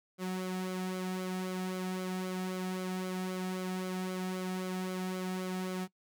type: tone with flanger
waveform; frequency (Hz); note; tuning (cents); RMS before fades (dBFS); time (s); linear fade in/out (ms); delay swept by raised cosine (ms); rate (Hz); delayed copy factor
sawtooth; 185; F#3; 0; -36; 0.18-5.88; 50; 1.1 to 2; 3.8; -0.6
effects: noise-tail reverb RT60 0.1 s tail -22 dB re dry